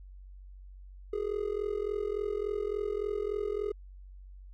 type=tone with amplitude modulation; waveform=triangle; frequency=414.4 Hz; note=G#4; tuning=4 cents flat; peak=-24 dBFS; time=1.13-3.72 s; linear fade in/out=5 ms; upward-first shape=sine; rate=43.5 Hz; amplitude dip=90%; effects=tanh soft clip ceiling -20 dBFS + added 47 Hz sine -46 dBFS peak until 4.53 s